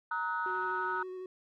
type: chord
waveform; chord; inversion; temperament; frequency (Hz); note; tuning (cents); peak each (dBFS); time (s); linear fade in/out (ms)
sine; D# minor; second; equal with one note detuned; 932.3 / 1273.6 / 1480; A#5 / D#6 / F#6; 0 / +40 / 0; -35; 0.11-1.03; 5
type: tone with vibrato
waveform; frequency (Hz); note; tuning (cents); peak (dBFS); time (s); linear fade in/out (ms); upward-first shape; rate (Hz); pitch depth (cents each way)
triangle; 370; F#4; 0; -37; 0.46-1.26; 2; square; 12; 12
effects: tanh soft clip ceiling -22 dBFS